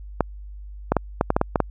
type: clicks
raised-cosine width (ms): 1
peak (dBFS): -3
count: 9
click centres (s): 0.207 / 0.92 / 0.967 / 1.211 / 1.304 / 1.365 / 1.414 / 1.558 / 1.603
effects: added 50 Hz sine -35 dBFS peak until 1.7 s